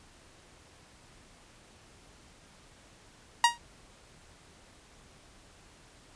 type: tone with exponential decay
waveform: sawtooth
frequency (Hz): 945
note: A#5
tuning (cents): +23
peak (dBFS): -12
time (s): 3.44-3.58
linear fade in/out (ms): 2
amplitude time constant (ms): 30
effects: pink hiss -57 dBFS RMS until 6.15 s + resampled to 22050 Hz